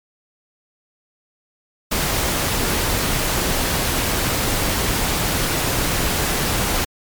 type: noise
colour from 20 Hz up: pink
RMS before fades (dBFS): -20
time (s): 1.91-6.85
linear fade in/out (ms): 10
effects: MP3 96 kbps